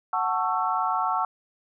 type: chord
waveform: sine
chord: F# minor seventh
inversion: none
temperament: just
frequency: 740 / 888 / 1110 / 1332 Hz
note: F#5 / A5 / C#6 / E6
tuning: 0 / +16 / +2 / +18 cents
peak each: -28 dBFS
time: 0.13-1.25 s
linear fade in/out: 2 ms
effects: none